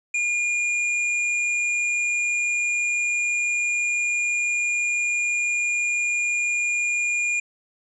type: tone with hard clipping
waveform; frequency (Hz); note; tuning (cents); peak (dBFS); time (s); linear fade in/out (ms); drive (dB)
sine; 2422; D#7; -47; -22; 0.14-7.4; 5; 15
effects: resampled to 22050 Hz